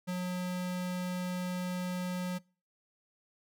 square tone, 180.9 Hz, F#3, 39 cents flat, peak -33 dBFS, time 0.07-2.39 s, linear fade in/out 20 ms, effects noise-tail reverb RT60 0.4 s tail -25 dB re dry

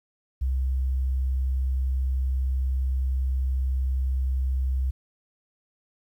sine tone, 65.2 Hz, C2, 5 cents flat, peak -22 dBFS, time 0.41-4.91 s, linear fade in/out 10 ms, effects 10-bit

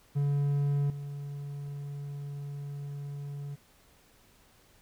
triangle tone with level steps, 142.6 Hz, C#3, 49 cents sharp, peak -23 / -34 dBFS, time 0.15-3.56 s, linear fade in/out 20 ms, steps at 0.9 s, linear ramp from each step 2 ms, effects pink hiss -62 dBFS RMS until 4.81 s

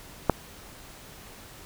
click, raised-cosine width 1 ms, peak -4 dBFS, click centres 0.297 s, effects pink hiss -47 dBFS RMS until 1.65 s

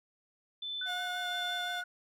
sine tone with tremolo, 3520 Hz, A7, in tune, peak -35 dBFS, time 0.62-1.81 s, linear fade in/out 5 ms, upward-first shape sine, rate 1.5 Hz, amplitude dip 40%
sine tone with vibrato, 1480 Hz, F#6, in tune, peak -37 dBFS, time 0.81-1.84 s, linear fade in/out 5 ms, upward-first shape sine, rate 5.8 Hz, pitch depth 29 cents each way
45% pulse tone with pitch glide, 717 to 709.6 Hz, F5 to F5, +45 to +27 cents, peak -38 dBFS, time 0.85-1.84 s, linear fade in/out 50 ms, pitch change -18 cents, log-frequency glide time 1.18-1.3 s
effects none

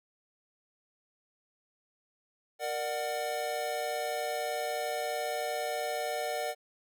square chord, Bb augmented, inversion none, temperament equal with one note detuned, 466.2 / 596.9 / 740 Hz, Bb4 / D5 / F#5, 0 / +28 / 0 cents, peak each -39 / -36 / -36 dBFS, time 2.59-6.55 s, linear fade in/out 50 ms, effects none

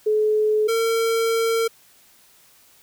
sine / square tone pair in turn, 428.1 / 455 Hz, A4 / A#4, -47 / -42 cents, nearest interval minor second, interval 105 cents, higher second, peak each -16 / -19 dBFS, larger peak first, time 0.06-0.68 / 0.68-1.68 s, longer second, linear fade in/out 10 ms, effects white hiss -54 dBFS RMS until 2.82 s

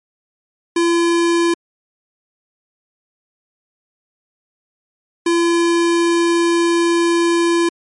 square tone bursts at uneven times, 340 Hz, F4, 46 cents flat, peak -13 dBFS, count 2, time 0.76-1.54 / 5.26-7.69 s, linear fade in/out 5 ms, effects MP3 48 kbps

